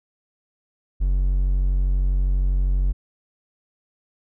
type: tone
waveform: triangle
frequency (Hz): 46.25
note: F#1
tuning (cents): 0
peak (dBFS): -15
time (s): 1-2.93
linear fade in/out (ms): 20
effects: none

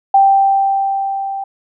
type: tone with level ramp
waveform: sine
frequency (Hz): 784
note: G5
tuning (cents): 0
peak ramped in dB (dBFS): -5 to -20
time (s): 0.14-1.44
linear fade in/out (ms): 5
effects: none

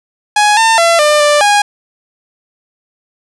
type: tone with pitch steps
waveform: sawtooth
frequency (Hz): 835 / 900 / 675 / 598 / 590 / 822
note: G#5 / A5 / E5 / D5 / D5 / G#5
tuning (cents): +9 / +39 / +41 / +31 / +8 / -18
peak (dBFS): -3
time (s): 0.36-1.62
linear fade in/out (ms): 5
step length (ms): 210
effects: resampled to 24000 Hz + 7-bit

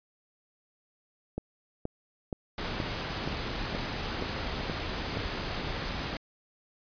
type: click train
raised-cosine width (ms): 2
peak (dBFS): -19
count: 9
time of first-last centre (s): 1.38-5.171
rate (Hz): 2.11
type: noise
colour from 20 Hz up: pink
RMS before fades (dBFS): -34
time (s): 2.58-6.17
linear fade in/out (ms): 2
effects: resampled to 11025 Hz

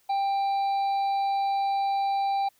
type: harmonic tone with a mistuned harmonic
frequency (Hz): 790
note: G5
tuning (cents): +13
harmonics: 1 / 3 / 5 / 6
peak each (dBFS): -23 / -44 / -43 / -50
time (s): 0.09-2.49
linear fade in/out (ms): 10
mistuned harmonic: 6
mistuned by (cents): -60
effects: white hiss -65 dBFS RMS until 2.59 s

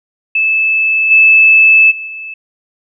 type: tone with level steps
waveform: sine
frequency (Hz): 2619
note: E7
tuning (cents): -12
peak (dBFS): -9 / -3 / -21 / -23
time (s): 0.35-2.34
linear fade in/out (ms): 5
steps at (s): 1.1 / 1.9 / 2.06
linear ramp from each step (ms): 20
effects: none

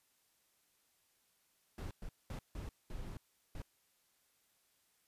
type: noise bursts at uneven times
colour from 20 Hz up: brown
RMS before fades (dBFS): -44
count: 6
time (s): 1.78-1.91 / 2.02-2.09 / 2.3-2.39 / 2.55-2.69 / 2.9-3.17 / 3.55-3.62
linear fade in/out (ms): 2
effects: white hiss -75 dBFS RMS until 5.07 s + resampled to 32000 Hz

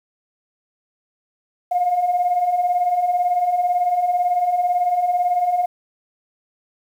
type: beating tone pair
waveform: sine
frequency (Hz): 698 / 716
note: F5 / F5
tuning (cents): -1 / +43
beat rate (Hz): 18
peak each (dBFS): -23 / -16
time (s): 1.71-5.66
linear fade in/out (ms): 10
effects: tanh soft clip ceiling -10 dBFS + 8-bit

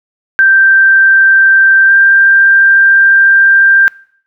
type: tone pair in turn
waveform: sine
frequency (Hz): 1568 / 1583.5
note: G6 / G6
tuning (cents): 0 / +17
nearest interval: unison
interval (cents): 17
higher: second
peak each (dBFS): -3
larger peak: neither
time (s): 0.39-1.89 / 1.89-3.88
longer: second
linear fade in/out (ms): 0
effects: noise-tail reverb RT60 0.6 s tail -23 dB re dry

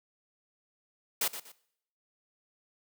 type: noise with echo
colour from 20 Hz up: white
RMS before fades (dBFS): -29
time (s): 1.21-1.28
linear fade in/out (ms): 5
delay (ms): 120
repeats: 2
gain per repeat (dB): -11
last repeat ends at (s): 1.52
effects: noise-tail reverb RT60 0.7 s tail -20 dB re dry + high-pass 200 Hz 12 dB/octave

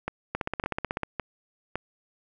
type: two click trains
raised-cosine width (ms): 0.5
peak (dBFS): -14 / -13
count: 4 / 12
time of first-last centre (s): 0.08-1.756 / 0.35-1.033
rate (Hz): 1.79 / 16.1
effects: none

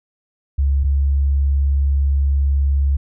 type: tone pair in turn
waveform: sine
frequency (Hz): 69.3 / 69.56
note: C#2 / C#2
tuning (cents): 0 / +7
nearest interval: unison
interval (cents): 7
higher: second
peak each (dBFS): -13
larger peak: neither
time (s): 0.58-0.84 / 0.84-2.97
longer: second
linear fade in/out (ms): 10
effects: none

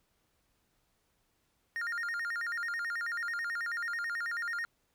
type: tone with vibrato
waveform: triangle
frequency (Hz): 1612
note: G6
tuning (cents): +48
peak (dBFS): -31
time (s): 1.76-4.65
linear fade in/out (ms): 0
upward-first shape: square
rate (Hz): 9.2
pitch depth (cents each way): 240
effects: pink hiss -75 dBFS RMS until 4.94 s

